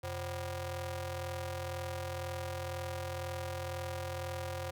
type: ring-modulated tone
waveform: sawtooth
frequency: 220 Hz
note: A3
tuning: in tune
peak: -30 dBFS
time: 0.03-4.71 s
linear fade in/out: 10 ms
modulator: 309 Hz
effects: none